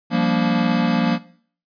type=chord; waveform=square; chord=G minor seventh; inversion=third; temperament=equal with one note detuned; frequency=174.61 / 196 / 233.1 / 288.3 Hz; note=F3 / G3 / Bb3 / D4; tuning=0 / 0 / 0 / -32 cents; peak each=-22 / -26 / -20 / -26 dBFS; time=0.1-1.19 s; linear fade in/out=50 ms; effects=noise-tail reverb RT60 0.5 s tail -17 dB re dry + resampled to 11025 Hz